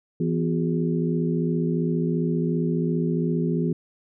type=harmonic tone with a mistuned harmonic; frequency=82.8 Hz; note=E2; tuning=8 cents sharp; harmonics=2 / 3 / 4 / 5; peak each=-23 / -27 / -29 / -31 dBFS; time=0.2-3.73 s; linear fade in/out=5 ms; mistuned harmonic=4; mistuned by=+140 cents; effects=none